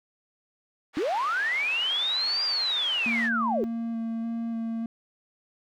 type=band-pass noise; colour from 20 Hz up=pink; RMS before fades=-40 dBFS; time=0.93-3.3 s; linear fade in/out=50 ms; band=940 to 3300 Hz; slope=12 dB/octave
type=linear two-way sweep; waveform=sine; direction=up then down; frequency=269 to 4848 to 352.7 Hz; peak=-24 dBFS; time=0.97-3.64 s; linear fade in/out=0 ms; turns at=2.44 s
type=tone with vibrato; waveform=triangle; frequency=228.9 Hz; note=A#3; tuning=31 cents flat; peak=-26 dBFS; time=3.06-4.86 s; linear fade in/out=2 ms; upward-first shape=square; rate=1.7 Hz; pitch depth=11 cents each way
effects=none